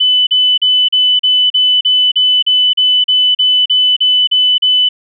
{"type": "tone bursts", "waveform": "sine", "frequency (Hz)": 3001, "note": "F#7", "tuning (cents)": 24, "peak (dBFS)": -7, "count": 16, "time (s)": [0, 4.89], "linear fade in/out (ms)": 10, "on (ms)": 270, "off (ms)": 38, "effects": []}